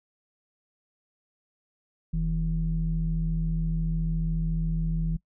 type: tone pair together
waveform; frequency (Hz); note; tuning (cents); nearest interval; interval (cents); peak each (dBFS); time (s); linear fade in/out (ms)
sine; 42.91 / 162.1; F1 / E3; -30 / -29; octave + major seventh; 2301; -26; 2.13-5.17; 10
effects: noise-tail reverb RT60 0.1 s tail -22 dB re dry + tanh soft clip ceiling -17 dBFS